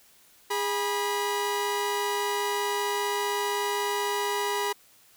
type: tone pair together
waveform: sawtooth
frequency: 409.9 / 975 Hz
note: G#4 / B5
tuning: -23 / -23 cents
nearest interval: octave + minor third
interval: 1500 cents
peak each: -25 dBFS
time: 0.5-4.73 s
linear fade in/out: 10 ms
effects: white hiss -58 dBFS RMS until 5.16 s